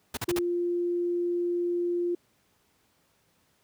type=noise bursts; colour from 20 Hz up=pink; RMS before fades=-31 dBFS; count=4; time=0.14-0.39 s; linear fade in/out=5 ms; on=31 ms; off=42 ms
type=tone; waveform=sine; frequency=349.2 Hz; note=F4; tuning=in tune; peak=-25 dBFS; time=0.28-2.15 s; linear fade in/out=5 ms
effects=pink hiss -68 dBFS RMS until 3.63 s + high-pass 80 Hz 12 dB/octave